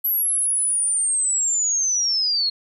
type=linear sweep; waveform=sine; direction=down; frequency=11840 to 4225 Hz; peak=-18 dBFS; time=0.04-2.5 s; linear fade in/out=10 ms; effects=none